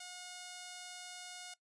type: tone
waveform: 5% pulse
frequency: 722 Hz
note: F#5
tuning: 43 cents flat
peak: -35 dBFS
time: 0-1.54 s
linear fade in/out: 5 ms
effects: noise-tail reverb RT60 0.1 s tail -18 dB re dry + resampled to 22050 Hz